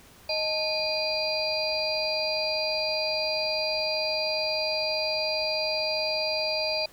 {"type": "tone cluster", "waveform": "sine", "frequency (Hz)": [622, 871, 2458, 4075, 4745], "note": ["D#5", "A5", "D#7", "C8", "D8"], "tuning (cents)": [-1, -18, -22, -47, 17], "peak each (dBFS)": [-29, -38, -33, -36, -29], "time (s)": [0.29, 6.86], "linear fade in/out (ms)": 5, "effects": ["pink hiss -53 dBFS RMS until 6.92 s"]}